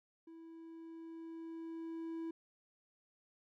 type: tone with level ramp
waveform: triangle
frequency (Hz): 328.3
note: E4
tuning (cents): -7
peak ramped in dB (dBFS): -50 to -37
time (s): 0.27-2.31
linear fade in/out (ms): 5
effects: none